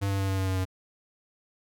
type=tone with pitch steps; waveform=square; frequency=99 / 98.03 / 97.07 / 96.13 / 95.19 / 94.26 / 93.34 Hz; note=G2 / G2 / G2 / G2 / F#2 / F#2 / F#2; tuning=+18 / +1 / -16 / -33 / +50 / +33 / +16 cents; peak=-26 dBFS; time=0.01-0.654 s; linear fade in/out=20 ms; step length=92 ms; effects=none